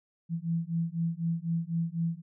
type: beating tone pair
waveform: sine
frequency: 164.81 / 168.81 Hz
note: E3 / E3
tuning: 0 / +41 cents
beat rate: 4 Hz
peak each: -31 dBFS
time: 0.29-2.22 s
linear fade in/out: 50 ms
effects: none